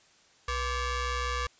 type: ring-modulated tone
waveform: sawtooth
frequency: 552 Hz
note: C#5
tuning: 7 cents flat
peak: -22 dBFS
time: 0.48-1.47 s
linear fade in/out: 5 ms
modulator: 615 Hz
effects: white hiss -61 dBFS RMS until 1.59 s + resampled to 16000 Hz